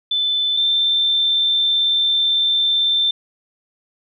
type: tone pair in turn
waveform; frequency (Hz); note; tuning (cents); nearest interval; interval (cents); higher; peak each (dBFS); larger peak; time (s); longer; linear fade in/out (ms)
sine; 3520 / 3561; A7 / A7; 0 / +20; unison; 20; second; -16 / -14; second; 0.11-0.57 / 0.57-3.11; second; 5
effects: none